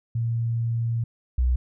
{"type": "tone pair in turn", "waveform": "sine", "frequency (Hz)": [116, 62.31], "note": ["A#2", "B1"], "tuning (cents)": [-8, 16], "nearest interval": "major seventh", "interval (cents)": 1076, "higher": "first", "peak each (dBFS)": [-22, -18], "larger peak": "second", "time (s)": [[0.15, 1.04], [1.38, 1.56]], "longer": "first", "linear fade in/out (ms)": 5, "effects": []}